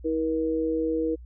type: tone pair together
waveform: sine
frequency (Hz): 321.5 / 477.3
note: E4 / A#4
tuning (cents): -43 / +41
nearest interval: perfect fifth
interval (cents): 684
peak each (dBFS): -26 / -26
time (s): 0.04-1.16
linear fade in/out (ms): 20
effects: added 60 Hz sine -41 dBFS peak until 1.25 s